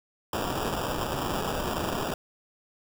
white noise with sample-and-hold, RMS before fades -30 dBFS, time 0.33-2.14 s, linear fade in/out 2 ms, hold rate 2100 Hz, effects none

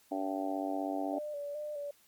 harmonic tone, 96.1 Hz, G2, 34 cents flat, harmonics 3 / 4 / 5 / 6 / 7 / 8 / 9, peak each -35 / -45 / -47 / -42 / -38 / -39 / -50 dBFS, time 0.11-1.19 s, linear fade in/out 10 ms
sine tone with vibrato, 587.3 Hz, D5, in tune, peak -36 dBFS, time 1.13-1.91 s, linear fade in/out 5 ms, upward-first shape square, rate 2.4 Hz, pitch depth 34 cents each way
effects white hiss -65 dBFS RMS until 2.07 s + MP3 96 kbps

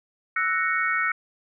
sine chord, F# dominant seventh, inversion third, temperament equal, 1318.5 / 1480 / 1864.7 / 2217 Hz, E6 / F#6 / A#6 / C#7, 0 / 0 / 0 / 0 cents, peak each -27 dBFS, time 0.36-1.12 s, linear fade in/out 5 ms, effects none

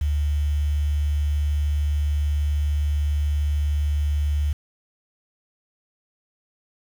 sine tone with quantisation, 73.42 Hz, D2, in tune, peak -19 dBFS, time 0.01-4.53 s, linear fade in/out 5 ms, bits 7, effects none

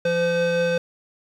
square tone pair together, 172.45 / 512 Hz, F3 / C5, -22 / -38 cents, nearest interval octave + perfect fifth, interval 1884 cents, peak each -28 / -20 dBFS, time 0.05-0.78 s, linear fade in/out 5 ms, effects low-pass 4000 Hz 12 dB/octave + 9-bit

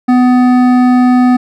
sine tone with hard clipping, 249.8 Hz, B3, 20 cents sharp, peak -7 dBFS, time 0.08-1.37 s, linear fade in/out 10 ms, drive 12 dB, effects none

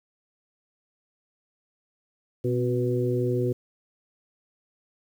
harmonic tone with a mistuned harmonic, 123 Hz, B2, 7 cents flat, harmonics 1 / 2 / 3 / 4, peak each -26 / -31 / -26 / -31 dBFS, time 2.44-3.53 s, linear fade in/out 10 ms, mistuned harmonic 2, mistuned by +63 cents, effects 9-bit

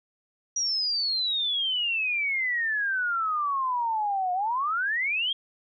sine exponential two-way sweep, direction down then up, 5810 to 713 to 3290 Hz, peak -24 dBFS, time 0.56-5.33 s, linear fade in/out 5 ms, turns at 4.33 s, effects none

